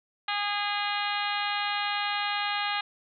harmonic tone, 410.1 Hz, G#4, 22 cents flat, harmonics 2 / 3 / 4 / 5 / 6 / 7 / 8 / 9 / 10, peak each -32 / -34 / -35 / -36 / -37 / -37 / -38 / -39 / -39 dBFS, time 0.28-2.81 s, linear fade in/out 5 ms, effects none

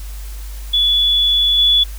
sine tone with level steps, 3427 Hz, A7, 46 cents flat, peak -11 / -9 dBFS, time 0.73-1.84 s, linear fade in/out 10 ms, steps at 1.58 s, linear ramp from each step 5 ms, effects added 50 Hz sine -26 dBFS peak until 1.98 s + white hiss -40 dBFS RMS until 1.98 s

